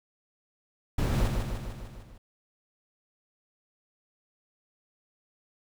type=noise with echo; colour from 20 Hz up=brown; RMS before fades=-26 dBFS; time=0.98-1.28 s; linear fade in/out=5 ms; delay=150 ms; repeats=6; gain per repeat=-4 dB; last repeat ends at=2.18 s; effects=none